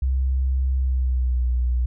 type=tone with pitch glide; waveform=sine; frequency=65.41 to 61.38 Hz; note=C2 to B1; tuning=0 to -10 cents; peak=-18 dBFS; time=0.02-1.86 s; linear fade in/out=5 ms; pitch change=-110 cents; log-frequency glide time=0.76-1.46 s; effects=none